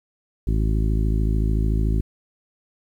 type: harmonic tone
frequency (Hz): 53.6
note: A1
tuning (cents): -45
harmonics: 1 / 2 / 3 / 4 / 5 / 6 / 7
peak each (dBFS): -19 / -25 / -29 / -31 / -33 / -35 / -36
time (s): 0.47-2.01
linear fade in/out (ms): 5
effects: 9-bit